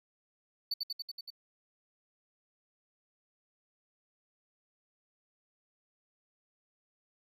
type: tone with echo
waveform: triangle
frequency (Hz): 4495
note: C#8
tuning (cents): +23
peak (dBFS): -29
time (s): 0.71-0.74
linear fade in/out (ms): 5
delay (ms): 94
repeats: 6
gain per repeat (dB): -2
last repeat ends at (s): 1.304
effects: none